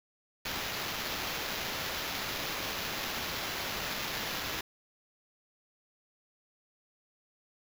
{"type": "noise with sample-and-hold", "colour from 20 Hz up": "white", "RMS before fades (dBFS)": -36, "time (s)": [0.45, 4.61], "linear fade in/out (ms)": 5, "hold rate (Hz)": 8820, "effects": []}